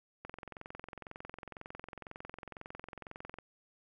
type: click train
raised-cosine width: 0.5 ms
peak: -29 dBFS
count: 70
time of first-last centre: 0.25-3.386 s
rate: 22 Hz
effects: none